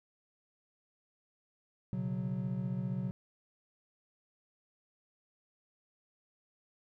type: chord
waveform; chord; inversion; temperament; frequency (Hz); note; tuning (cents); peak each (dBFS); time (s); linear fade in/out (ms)
triangle; B suspended second; none; equal; 123.47 / 138.59 / 185; B2 / C#3 / F#3; 0 / 0 / 0; -36 / -37 / -34; 1.93-3.11; 0
effects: none